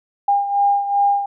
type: beating tone pair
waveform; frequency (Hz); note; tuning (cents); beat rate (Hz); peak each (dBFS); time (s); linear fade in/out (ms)
sine; 805 / 807.6; G5 / G#5; +46 / -49; 2.6; -15 / -21; 0.28-1.26; 5
effects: none